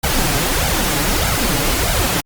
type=noise with flanger; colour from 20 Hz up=pink; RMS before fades=-17 dBFS; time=0.03-2.21 s; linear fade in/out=10 ms; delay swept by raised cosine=1.3 to 7.1 ms; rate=1.6 Hz; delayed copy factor=+0.8; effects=Opus 48 kbps